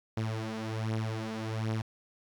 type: beating tone pair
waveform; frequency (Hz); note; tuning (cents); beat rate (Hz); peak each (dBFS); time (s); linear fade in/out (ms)
sawtooth; 110 / 111.3; A2 / A2; 0 / +20; 1.3; -30 / -32; 0.17-1.82; 5
effects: low-pass 6000 Hz 12 dB/octave + 10-bit